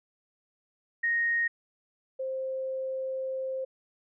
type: tone pair in turn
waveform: sine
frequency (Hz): 1864.7 / 526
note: A#6 / C5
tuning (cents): 0 / +9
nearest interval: octave + minor seventh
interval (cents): 2191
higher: first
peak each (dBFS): -24 / -30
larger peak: first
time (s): 1.03-1.48 / 2.19-3.65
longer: second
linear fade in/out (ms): 10
effects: none